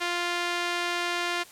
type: tone with band-pass filter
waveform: sawtooth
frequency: 349.2 Hz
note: F4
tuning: in tune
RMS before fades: -29 dBFS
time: 0-1.44 s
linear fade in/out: 20 ms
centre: 2500 Hz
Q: 0.75
effects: white hiss -50 dBFS RMS until 1.51 s + low-pass 12000 Hz 12 dB/octave